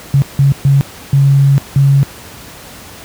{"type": "tone bursts at uneven times", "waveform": "sine", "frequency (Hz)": 138.59, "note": "C#3", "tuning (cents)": 0, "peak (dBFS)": -5, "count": 5, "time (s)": [[0.14, 0.22], [0.39, 0.52], [0.65, 0.81], [1.13, 1.58], [1.76, 2.03]], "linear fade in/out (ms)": 0, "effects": ["pink hiss -33 dBFS RMS until 3.04 s", "high-pass 60 Hz 12 dB/octave"]}